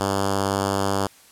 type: tone with notch filter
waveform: 5% pulse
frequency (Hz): 98.4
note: G2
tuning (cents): +7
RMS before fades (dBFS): -23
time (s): 0-1.07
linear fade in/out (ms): 5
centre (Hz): 2500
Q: 1.7
effects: white hiss -51 dBFS RMS until 1.31 s + low-pass 12000 Hz 12 dB/octave